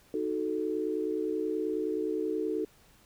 sine chord, D# diminished, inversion none, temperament equal, 311.1 / 370 / 440 Hz, D#4 / F#4 / A4, 0 / 0 / 0 cents, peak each -33 / -34 / -32 dBFS, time 0.14-2.65 s, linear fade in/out 2 ms, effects pink hiss -61 dBFS RMS until 3.05 s

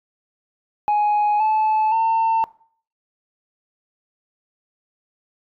sine tone with pitch steps, 835 / 866.9 / 900.1 Hz, G#5 / A5 / A5, +9 / -26 / +39 cents, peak -13 dBFS, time 0.88-2.44 s, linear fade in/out 0 ms, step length 520 ms, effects noise-tail reverb RT60 0.5 s tail -21 dB re dry + tanh soft clip ceiling -14 dBFS

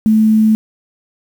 sine tone with quantisation, 217.9 Hz, A3, 17 cents flat, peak -7 dBFS, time 0.06-0.55 s, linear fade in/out 0 ms, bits 6, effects none

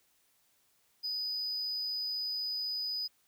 triangle tone, 4978 Hz, D#8, in tune, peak -31 dBFS, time 1.03-3.08 s, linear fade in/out 20 ms, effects tanh soft clip ceiling -27 dBFS + white hiss -71 dBFS RMS until 3.27 s

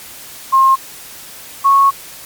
sine tone pair in turn, 1067 / 1102.1 Hz, C6 / C#6, +34 / -10 cents, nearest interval minor second, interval 56 cents, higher second, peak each -6 dBFS, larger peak neither, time 0.52-0.76 / 1.64-1.91 s, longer second, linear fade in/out 20 ms, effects white hiss -34 dBFS RMS until 2.25 s + MP3 96 kbps

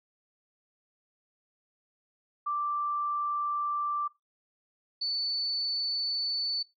sine tone pair in turn, 1174.7 / 4487 Hz, D6 / C#8, 0 / +20 cents, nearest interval octave + major seventh, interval 2320 cents, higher second, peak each -28 dBFS, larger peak neither, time 2.46-4.08 / 5.01-6.63 s, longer neither, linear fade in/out 10 ms, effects noise-tail reverb RT60 0.2 s tail -20 dB re dry

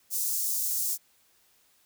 white high-pass noise, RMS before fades -29 dBFS, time 0.1-0.98 s, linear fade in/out 50 ms, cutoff 5800 Hz, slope 24 dB/octave, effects white hiss -65 dBFS RMS until 1.85 s

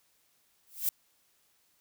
violet noise with exponential growth, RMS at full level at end -25 dBFS, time 0.67-0.89 s, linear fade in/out 2 ms, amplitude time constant 47 ms, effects white hiss -70 dBFS RMS until 1.8 s

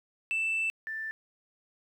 sine tone pair in turn, 2653 / 1770.7 Hz, E7 / A6, +10 / +10 cents, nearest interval perfect fifth, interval 700 cents, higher first, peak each -25 / -33 dBFS, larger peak first, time 0.31-0.7 / 0.87-1.11 s, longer first, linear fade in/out 0 ms, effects tanh soft clip ceiling -25 dBFS + 11-bit

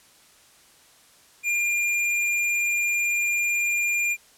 square tone, 2403 Hz, D7, 39 cents sharp, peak -22 dBFS, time 1.43-4.17 s, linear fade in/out 50 ms, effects white hiss -55 dBFS RMS until 4.37 s + low-pass 11000 Hz 12 dB/octave

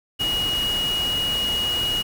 sine tone in noise, 2892 Hz, F#7, 40 cents flat, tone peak -21 dBFS, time 0.19-2.03 s, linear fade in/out 20 ms, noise pink, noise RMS -31 dBFS, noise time 0.19-2.03 s, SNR +7 dB, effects none

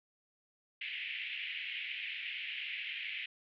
white band-pass noise, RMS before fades -41 dBFS, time 0.81-3.26 s, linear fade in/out 5 ms, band 2000 to 3000 Hz, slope 48 dB/octave, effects none

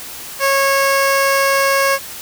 15% pulse tone, 548 Hz, C#5, 20 cents flat, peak -6 dBFS, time 0.39-1.99 s, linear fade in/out 50 ms, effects white hiss -31 dBFS RMS until 2.21 s

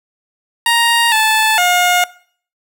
15% pulse tone with pitch steps, 935 / 874 / 715 Hz, A#5 / A5 / F5, +5 / -12 / +41 cents, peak -4 dBFS, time 0.66-2.04 s, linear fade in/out 2 ms, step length 460 ms, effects noise-tail reverb RT60 0.5 s tail -20 dB re dry

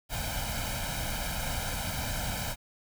pink noise with comb filter, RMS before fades -33 dBFS, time 0.09-2.56 s, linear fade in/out 50 ms, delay 1.3 ms, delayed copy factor +0.85, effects none

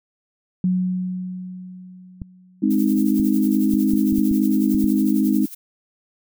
sine tone with exponential decay, 183.3 Hz, F#3, 16 cents flat, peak -15 dBFS, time 0.64-2.9 s, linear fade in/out 2 ms, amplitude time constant 490 ms
clicks, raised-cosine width 5 ms, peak -18 dBFS, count 9, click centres 2.218 / 3.198 / 3.738 / 3.936 / 4.126 / 4.184 / 4.314 / 4.747 / 4.841 s
sine chord, Ab major, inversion none, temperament equal, 207.7 / 261.6 / 311.1 Hz, Ab3 / C4 / Eb4, 0 / 0 / 0 cents, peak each -19 / -20 / -20 dBFS, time 2.62-5.46 s, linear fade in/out 10 ms
violet noise with tremolo, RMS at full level -34 dBFS, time 2.7-5.55 s, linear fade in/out 10 ms, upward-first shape sine, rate 11 Hz, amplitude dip 70%
effects none

